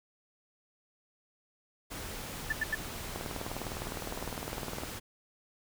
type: noise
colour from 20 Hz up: pink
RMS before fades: -41 dBFS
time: 1.9-5 s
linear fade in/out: 20 ms
type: tone bursts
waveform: sine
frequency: 1760 Hz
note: A6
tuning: in tune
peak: -27 dBFS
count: 3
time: 2.5-2.749 s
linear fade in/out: 5 ms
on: 25 ms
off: 87 ms
type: click train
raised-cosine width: 1 ms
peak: -23 dBFS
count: 34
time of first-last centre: 3.16-4.835 s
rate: 19.7 Hz
effects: none